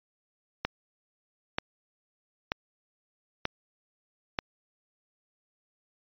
click train, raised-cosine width 0.3 ms, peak -11 dBFS, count 5, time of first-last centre 0.65-4.388 s, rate 1.07 Hz, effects resampled to 11025 Hz

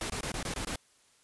pink noise bursts, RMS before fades -35 dBFS, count 7, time 0.01-0.759 s, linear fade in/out 2 ms, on 89 ms, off 21 ms, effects white hiss -65 dBFS RMS until 1.23 s + resampled to 24000 Hz

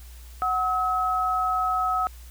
sine tone pair together, 740 / 1283.7 Hz, F#5 / E6, 0 / -46 cents, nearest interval minor seventh, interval 954 cents, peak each -26 / -23 dBFS, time 0.42-2.07 s, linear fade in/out 0 ms, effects added 60 Hz sine -41 dBFS peak until 2.3 s + white hiss -52 dBFS RMS until 2.3 s

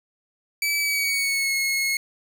sawtooth tone with pitch glide, 2300 to 2173 Hz, D7 to C#7, -37 to -35 cents, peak -18 dBFS, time 0.62-1.97 s, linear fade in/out 2 ms, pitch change -98 cents, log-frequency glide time 0.79-1.55 s, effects none

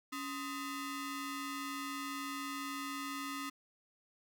sawtooth ring-modulated tone, 766 Hz, G5, 40 cents flat, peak -32 dBFS, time 0.12-3.5 s, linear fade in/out 10 ms, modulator 488 Hz, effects none

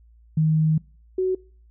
sine tone pair in turn, 156.8 / 372.9 Hz, D#3 / F#4, +14 / +14 cents, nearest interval octave + minor third, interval 1500 cents, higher second, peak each -16 / -19 dBFS, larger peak first, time 0.37-0.78 / 1.18-1.35 s, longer first, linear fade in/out 5 ms, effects noise-tail reverb RT60 0.4 s tail -24 dB re dry + added 57 Hz sine -50 dBFS peak until 1.7 s

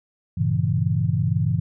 sine chord, G diminished seventh, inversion none, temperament equal with one note detuned, 98.57 / 116.54 / 138.59 / 164.81 Hz, G2 / Bb2 / Db3 / Fb3, +10 / 0 / 0 / 0 cents, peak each -24 dBFS, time 0.37-1.6 s, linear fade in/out 10 ms, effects none

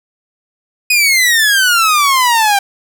sawtooth exponential sweep, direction down, 2512 to 784 Hz, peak -5 dBFS, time 0.9-2.59 s, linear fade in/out 5 ms, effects none

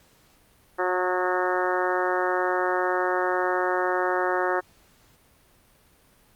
harmonic tone with a mistuned harmonic, 181.9 Hz, F#3, 29 cents flat, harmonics 2 / 3 / 4 / 5 / 6 / 7 / 8 / 9 / 10, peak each -27 / -29 / -30 / -31 / -32 / -32 / -33 / -34 / -34 dBFS, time 0.78-4.61 s, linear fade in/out 20 ms, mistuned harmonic 6, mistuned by +20 cents, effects pink hiss -59 dBFS RMS until 6.35 s + Opus 48 kbps

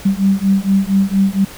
sine beating tone pair, 193 / 197.3 Hz, G3 / G3, -27 / +11 cents, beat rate 4.3 Hz, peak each -14 dBFS, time 0.05-1.45 s, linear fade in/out 10 ms, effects pink hiss -35 dBFS RMS until 1.57 s

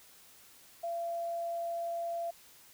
sine tone, 680 Hz, F5, 46 cents flat, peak -33 dBFS, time 0.83-2.31 s, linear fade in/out 10 ms, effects white hiss -58 dBFS RMS until 2.73 s

